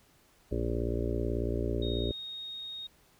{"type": "harmonic tone", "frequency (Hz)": 58.2, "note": "A#1", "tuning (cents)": -2, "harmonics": [1, 2, 4, 5, 6, 7, 8, 9, 10], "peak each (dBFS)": [-33, -36, -39, -39, -38, -36, -44, -44, -42], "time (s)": [0.51, 2.12], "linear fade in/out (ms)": 10}
{"type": "tone", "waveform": "sine", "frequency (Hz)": 3729, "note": "A#7", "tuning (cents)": 0, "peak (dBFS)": -38, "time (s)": [1.82, 2.87], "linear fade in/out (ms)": 5}
{"effects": ["pink hiss -64 dBFS RMS until 3.19 s"]}